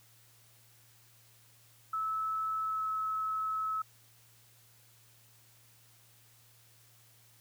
sine tone with pitch glide, 1303 to 1294 Hz, E6 to E6, -20 to -32 cents, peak -31 dBFS, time 1.93-3.82 s, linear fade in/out 5 ms, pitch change -12 cents, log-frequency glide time 2.6-2.87 s, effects added 115 Hz sine -65 dBFS peak until 7.4 s + white hiss -63 dBFS RMS until 7.4 s

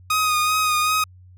sawtooth tone with vibrato, 1244.5 Hz, D#6, in tune, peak -14 dBFS, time 0.1-1.04 s, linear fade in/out 5 ms, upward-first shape sine, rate 2.6 Hz, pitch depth 26 cents each way, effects added 91 Hz sine -44 dBFS peak until 1.37 s

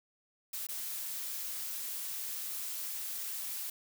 blue noise with dropouts, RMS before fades -39 dBFS, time 0.53-3.7 s, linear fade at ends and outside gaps 5 ms, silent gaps 0.669-0.687 s, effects none

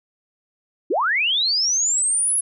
sine linear sweep, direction up, 266.6 to 10760 Hz, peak -17 dBFS, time 0.9-2.41 s, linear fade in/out 10 ms, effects none

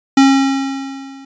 square tone with level ramp, 271.5 Hz, C#4, 36 cents flat, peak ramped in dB -5 to -35 dBFS, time 0.17-1.25 s, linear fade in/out 5 ms, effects resampled to 16000 Hz

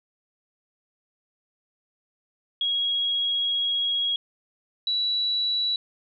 sine tone pair in turn, 3305 / 3930 Hz, G#7 / B7, -9 / -9 cents, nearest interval minor third, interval 300 cents, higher second, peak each -22 dBFS, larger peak neither, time 2.61-4.16 / 4.87-5.76 s, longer first, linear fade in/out 2 ms, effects none

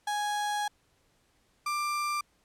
35% pulse tone pair in turn, 830.6 / 1184.3 Hz, G#5 / D6, 0 / +14 cents, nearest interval tritone, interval 614 cents, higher second, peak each -27 dBFS, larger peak neither, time 0.07-0.68 / 1.66-2.21 s, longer first, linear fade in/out 5 ms, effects pink hiss -69 dBFS RMS until 2.44 s + low-pass 11000 Hz 12 dB/octave

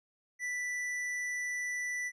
sine tone with tanh clipping, 1975.5 Hz, B6, in tune, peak -35 dBFS, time 0.39-2.12 s, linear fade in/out 50 ms, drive 15 dB, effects low-pass 10000 Hz 12 dB/octave

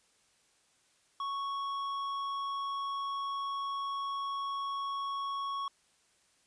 triangle tone with hard clipping, 1108.7 Hz, C#6, in tune, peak -35 dBFS, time 1.2-5.68 s, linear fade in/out 2 ms, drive 11 dB, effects white hiss -69 dBFS RMS until 6.46 s + resampled to 22050 Hz

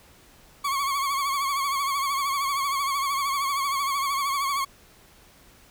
40% pulse tone with vibrato, 1108.7 Hz, C#6, in tune, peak -23 dBFS, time 0.64-4.65 s, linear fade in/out 10 ms, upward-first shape triangle, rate 13 Hz, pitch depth 76 cents each way, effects pink hiss -54 dBFS RMS until 5.7 s

